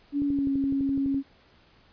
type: tone with pitch glide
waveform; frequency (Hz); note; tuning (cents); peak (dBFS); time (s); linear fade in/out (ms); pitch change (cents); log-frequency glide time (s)
sine; 285.2 to 274.4; C#4 to C#4; +49 to -17; -23; 0.12-1.23; 50; -66; 0.25-0.5
type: click train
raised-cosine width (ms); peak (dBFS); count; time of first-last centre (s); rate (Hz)
3; -24; 12; 0.22-1.144; 11.9
effects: pink hiss -59 dBFS RMS until 1.92 s + resampled to 11025 Hz

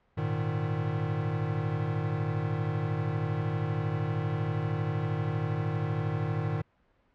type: chord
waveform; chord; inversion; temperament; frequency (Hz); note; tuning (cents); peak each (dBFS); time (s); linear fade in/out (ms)
square; Ab suspended second; none; equal with one note detuned; 103.83 / 116.54 / 153.33; Ab2 / Bb2 / Eb3; 0 / 0 / -25; -34 / -34 / -32; 0.17-6.62; 10
effects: pink hiss -68 dBFS RMS until 7.14 s + low-pass 2000 Hz 12 dB/octave

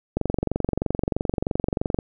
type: click train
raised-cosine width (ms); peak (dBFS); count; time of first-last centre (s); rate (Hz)
2; -9; 43; 0.17-1.988; 23.1
effects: none

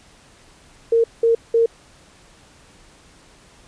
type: tone bursts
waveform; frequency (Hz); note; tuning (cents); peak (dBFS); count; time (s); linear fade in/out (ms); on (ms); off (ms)
sine; 460; A#4; -23; -12; 3; 0.92-1.66; 5; 120; 190
effects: pink hiss -50 dBFS RMS until 3.67 s + resampled to 22050 Hz

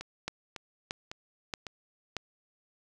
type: two click trains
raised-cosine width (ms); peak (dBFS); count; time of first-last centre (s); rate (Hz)
0.2; -22 / -16; 4 / 4; 0.01-1.667 / 0.28-2.167; 1.81 / 1.59
effects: none

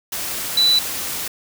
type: tone in noise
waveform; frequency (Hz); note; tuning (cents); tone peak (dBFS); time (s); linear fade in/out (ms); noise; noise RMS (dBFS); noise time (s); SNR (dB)
sine; 3971; B7; +9; -12; 0.57-0.79; 5; white; -26; 0.12-1.28; +11
effects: none

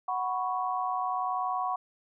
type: chord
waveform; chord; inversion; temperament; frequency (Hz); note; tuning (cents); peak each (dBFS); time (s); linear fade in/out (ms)
sine; F# suspended fourth; none; equal; 740 / 987.8 / 1108.7; F#5 / B5 / C#6; 0 / 0 / 0; -31 / -34 / -32; 0.08-1.76; 5
effects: none

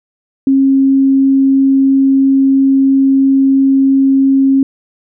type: tone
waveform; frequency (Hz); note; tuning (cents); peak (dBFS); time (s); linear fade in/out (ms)
sine; 270.3; C#4; -44; -6; 0.47-4.63; 2
effects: none

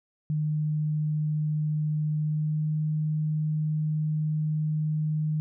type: tone with pitch glide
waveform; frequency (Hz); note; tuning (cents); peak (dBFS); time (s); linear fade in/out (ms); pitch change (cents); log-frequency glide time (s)
sine; 152.4 to 153.9; D#3 to D#3; -36 to -19; -24; 0.3-5.4; 0; +17; 2.18-2.73
effects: none

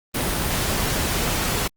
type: noise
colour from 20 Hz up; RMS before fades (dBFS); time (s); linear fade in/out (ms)
pink; -23; 0.14-1.68; 10
effects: Opus 24 kbps

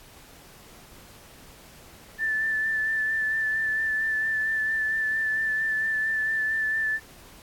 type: tone with vibrato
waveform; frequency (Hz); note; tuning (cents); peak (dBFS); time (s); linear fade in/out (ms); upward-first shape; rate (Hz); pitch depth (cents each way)
sine; 1760; A6; 0; -23; 2.18-7; 50; sine; 4.4; 19
effects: pink hiss -50 dBFS RMS until 7.42 s + AAC 64 kbps

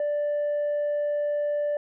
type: tone with tanh clipping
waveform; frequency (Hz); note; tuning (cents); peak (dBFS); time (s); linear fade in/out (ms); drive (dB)
sine; 587.3; D5; 0; -24; 0-1.77; 2; 1
effects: none

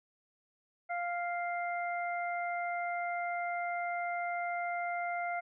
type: harmonic tone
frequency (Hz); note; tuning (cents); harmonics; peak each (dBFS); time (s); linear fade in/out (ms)
698.5; F5; 0; 1 / 2 / 3; -34 / -41 / -40; 0.89-5.41; 20
effects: none

